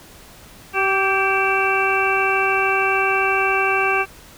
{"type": "harmonic tone with a mistuned harmonic", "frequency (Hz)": 386.2, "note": "G4", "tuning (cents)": -26, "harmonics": [1, 2, 3, 4, 6, 7], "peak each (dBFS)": [-23, -23, -23, -23, -23, -23], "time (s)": [0.73, 4.06], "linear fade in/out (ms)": 50, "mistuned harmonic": 4, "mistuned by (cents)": 30, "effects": ["pink hiss -44 dBFS RMS until 4.37 s"]}